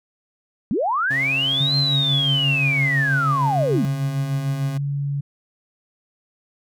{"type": "linear two-way sweep", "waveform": "sine", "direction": "up then down", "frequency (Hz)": [172.2, 4171, 172.2], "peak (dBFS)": -18, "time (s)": [0.71, 3.85], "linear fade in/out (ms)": 0, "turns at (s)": 1.76}
{"type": "tone with pitch glide", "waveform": "30% pulse", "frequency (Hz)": [135.9, 134.81], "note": ["C#3", "C#3"], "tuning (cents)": [-34, -48], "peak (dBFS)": -25, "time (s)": [1.1, 4.78], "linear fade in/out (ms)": 10, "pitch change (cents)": -14, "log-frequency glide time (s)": [2.13, 3.5]}
{"type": "tone", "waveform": "sine", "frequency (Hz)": 141.5, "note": "C#3", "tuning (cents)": 36, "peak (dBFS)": -21, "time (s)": [1.6, 5.21], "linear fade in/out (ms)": 10}
{"effects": []}